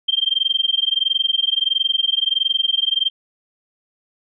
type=tone with amplitude modulation; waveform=sine; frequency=3164 Hz; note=G7; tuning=15 cents sharp; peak=-12 dBFS; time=0.08-3.1 s; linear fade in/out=10 ms; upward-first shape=sine; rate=21.5 Hz; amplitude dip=100%; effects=none